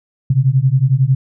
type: beating tone pair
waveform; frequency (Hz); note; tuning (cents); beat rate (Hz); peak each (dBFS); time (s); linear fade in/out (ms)
sine; 127 / 138; B2 / C#3; +49 / -7; 11; -13; 0.3-1.15; 5
effects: none